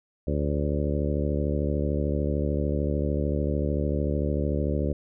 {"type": "harmonic tone with a mistuned harmonic", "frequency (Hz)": 73.42, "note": "D2", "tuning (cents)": 0, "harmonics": [1, 2, 3, 4, 5, 6, 7, 8], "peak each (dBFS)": [-27, -30, -32, -33, -34, -35, -35, -36], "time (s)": [0.27, 4.93], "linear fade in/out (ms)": 5, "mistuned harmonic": 8, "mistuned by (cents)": -27, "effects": []}